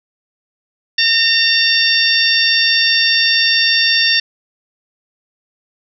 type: harmonic tone with a mistuned harmonic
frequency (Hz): 915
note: A#5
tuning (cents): -32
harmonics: 2 / 3 / 4 / 5 / 6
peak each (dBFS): -17 / -17 / -17 / -17 / -17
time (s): 0.98-4.2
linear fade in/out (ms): 5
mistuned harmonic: 4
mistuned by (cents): -33
effects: none